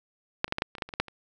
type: clicks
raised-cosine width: 0.3 ms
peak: -7 / -29 / -10 / -13 / -9 / -23 / -26 / -13 / -26 / -20 / -8 / -27 dBFS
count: 12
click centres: 0.444 / 0.48 / 0.524 / 0.584 / 0.621 / 0.752 / 0.783 / 0.822 / 0.89 / 0.938 / 1 / 1.083 s
effects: none